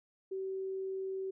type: tone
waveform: sine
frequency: 382.5 Hz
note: G4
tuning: 42 cents flat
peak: -35 dBFS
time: 0.31-1.31 s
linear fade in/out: 10 ms
effects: none